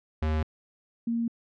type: tone pair in turn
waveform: square / sine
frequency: 77.9 / 232.4 Hz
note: D#2 / A#3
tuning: +3 / -5 cents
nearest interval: octave + perfect fifth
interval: 1892 cents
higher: second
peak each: -25 dBFS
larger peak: neither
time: 0.22-0.43 / 1.07-1.28 s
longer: neither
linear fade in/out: 5 ms
effects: low-pass 3000 Hz 12 dB/octave